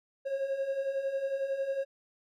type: beating tone pair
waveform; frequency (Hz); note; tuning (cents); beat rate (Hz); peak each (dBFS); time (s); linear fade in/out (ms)
triangle; 535 / 546; C5 / C#5; +38 / -26; 11; -35 / -29; 0.25-1.85; 20
effects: none